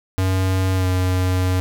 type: tone with pitch glide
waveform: square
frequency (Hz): 94 to 92.07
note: F#2 to F#2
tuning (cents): +28 to -8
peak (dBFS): -17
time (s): 0.18-1.6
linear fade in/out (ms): 0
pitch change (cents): -36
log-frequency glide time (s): 0.75-0.86
effects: none